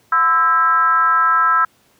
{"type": "tone with frequency modulation", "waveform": "sine", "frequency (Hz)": 1318.5, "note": "E6", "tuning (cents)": 0, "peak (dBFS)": -11, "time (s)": [0.12, 1.65], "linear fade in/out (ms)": 5, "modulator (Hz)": 299, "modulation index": 0.8, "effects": ["pink hiss -56 dBFS RMS until 1.99 s", "high-pass 100 Hz 12 dB/octave"]}